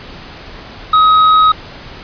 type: tone with tanh clipping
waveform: sine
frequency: 1266 Hz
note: D#6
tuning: 30 cents sharp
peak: -7 dBFS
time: 0.93-1.52 s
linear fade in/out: 5 ms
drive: 9 dB
effects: pink hiss -32 dBFS RMS until 2.03 s + resampled to 11025 Hz